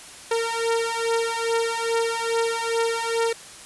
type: beating tone pair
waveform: sawtooth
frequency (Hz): 458.1 / 460.5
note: A#4 / A#4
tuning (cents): -30 / -21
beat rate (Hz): 2.4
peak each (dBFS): -21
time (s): 0.31-3.33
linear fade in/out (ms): 5
effects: white hiss -42 dBFS RMS until 3.65 s + resampled to 24000 Hz